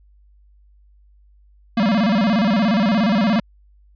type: tone with vibrato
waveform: square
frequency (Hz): 210.9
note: G#3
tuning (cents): +27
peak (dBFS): -15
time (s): 1.77-3.4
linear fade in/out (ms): 5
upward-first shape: square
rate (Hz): 17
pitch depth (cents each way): 160
effects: added 50 Hz sine -49 dBFS peak until 3.95 s + resampled to 11025 Hz